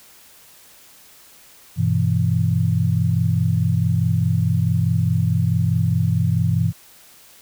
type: chord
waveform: sine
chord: E minor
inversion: first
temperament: just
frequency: 98.89 / 123.61 / 164.81 Hz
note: G2 / B2 / E3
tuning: +16 / +2 / 0 cents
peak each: -20 dBFS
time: 1.76-6.73 s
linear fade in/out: 50 ms
effects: white hiss -48 dBFS RMS until 7.41 s